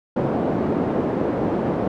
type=band-pass noise; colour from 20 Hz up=pink; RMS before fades=-22 dBFS; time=0.16-1.88 s; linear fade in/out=5 ms; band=200 to 570 Hz; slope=12 dB/octave; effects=none